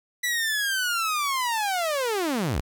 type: linear sweep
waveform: sawtooth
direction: down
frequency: 1975.5 to 38.89 Hz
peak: -20 dBFS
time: 0.23-2.61 s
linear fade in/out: 10 ms
effects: 9-bit